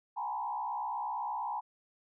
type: tone with frequency modulation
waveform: sine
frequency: 902 Hz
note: A5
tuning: 43 cents sharp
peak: -33 dBFS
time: 0.16-1.61 s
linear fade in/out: 20 ms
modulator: 64.2 Hz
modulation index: 1.6
effects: none